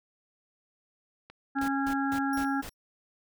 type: click train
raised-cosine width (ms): 0.3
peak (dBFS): -31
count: 5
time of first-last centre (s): 1.3-2.446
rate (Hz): 3.49
type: harmonic tone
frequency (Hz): 274.5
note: C#4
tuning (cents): -17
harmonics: 1 / 3 / 5 / 6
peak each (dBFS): -28 / -33 / -35 / -36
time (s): 1.55-2.62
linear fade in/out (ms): 20
type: noise bursts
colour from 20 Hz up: pink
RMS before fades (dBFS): -41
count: 5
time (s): 1.61-2.695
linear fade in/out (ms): 5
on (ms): 73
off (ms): 180
type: tone with exponential decay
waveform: 10% pulse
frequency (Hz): 5588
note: F8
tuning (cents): 0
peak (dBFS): -34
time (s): 2.33-2.74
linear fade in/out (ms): 2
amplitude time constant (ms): 89
effects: none

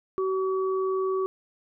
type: tone pair together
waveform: sine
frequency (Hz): 379.5 / 1138.1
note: F#4 / C#6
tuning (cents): +44 / +45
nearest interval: octave + perfect fifth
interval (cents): 1901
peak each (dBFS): -24 / -32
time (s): 0.18-1.26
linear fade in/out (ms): 0
effects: none

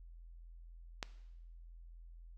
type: click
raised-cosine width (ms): 0.2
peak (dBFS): -20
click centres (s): 1.028
effects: noise-tail reverb RT60 0.9 s tail -17 dB re dry + added 42 Hz sine -51 dBFS peak until 2.37 s

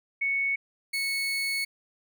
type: tone pair in turn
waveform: sine / 30% pulse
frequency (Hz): 2215 / 2205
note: C#7 / C#7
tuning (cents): -2 / -10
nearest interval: unison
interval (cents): 8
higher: first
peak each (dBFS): -24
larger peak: neither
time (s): 0.21-0.56 / 0.93-1.65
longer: second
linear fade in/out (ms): 10
effects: none

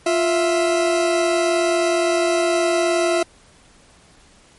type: tone pair together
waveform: 40% pulse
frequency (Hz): 349.3 / 659.3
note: F4 / E5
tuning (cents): 0 / 0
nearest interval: major seventh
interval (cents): 1100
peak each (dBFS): -18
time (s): 0.06-3.23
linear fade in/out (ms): 5
effects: pink hiss -51 dBFS RMS until 4.58 s + MP3 48 kbps

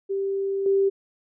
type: tone with level steps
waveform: sine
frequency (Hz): 392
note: G4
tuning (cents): 0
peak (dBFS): -23 / -17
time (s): 0.09-0.9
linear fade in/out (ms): 20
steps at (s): 0.66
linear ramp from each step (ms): 2
effects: none

